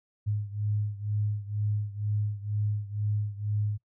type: beating tone pair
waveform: sine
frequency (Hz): 103.83 / 105.93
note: G#2 / G#2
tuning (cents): 0 / +35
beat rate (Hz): 2.1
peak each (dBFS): -29 / -32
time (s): 0.26-3.78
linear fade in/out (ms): 20
effects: noise-tail reverb RT60 0.1 s tail -22 dB re dry